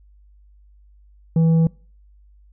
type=tone with tanh clipping; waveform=sine; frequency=163.3 Hz; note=E3; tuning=16 cents flat; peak=-14 dBFS; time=1.36-1.67 s; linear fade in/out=2 ms; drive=6 dB; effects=noise-tail reverb RT60 0.4 s tail -24 dB re dry + added 50 Hz sine -48 dBFS peak until 2.52 s